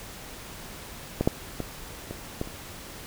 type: clicks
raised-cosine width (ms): 2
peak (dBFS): -10 / -6 / -16 / -20 / -15 / -26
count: 6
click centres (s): 1.21 / 1.275 / 1.603 / 2.11 / 2.414 / 2.474
effects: pink hiss -42 dBFS RMS until 3.06 s